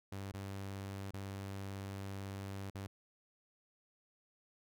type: tone with dropouts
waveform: sawtooth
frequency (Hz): 98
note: G2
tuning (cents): 0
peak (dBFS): -38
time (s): 0.12-2.87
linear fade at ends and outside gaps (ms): 5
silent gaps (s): 0.319-0.338 / 1.109-1.136 / 2.701-2.748
effects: none